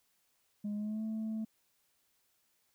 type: tone with pitch glide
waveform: sine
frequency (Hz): 207.3 to 219.6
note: G#3 to A3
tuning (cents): -3 to -3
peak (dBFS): -32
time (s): 0.64-1.45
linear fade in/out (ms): 10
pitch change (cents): +100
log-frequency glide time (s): 0.75-1.03
effects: tanh soft clip ceiling -33 dBFS + white hiss -75 dBFS RMS until 2.74 s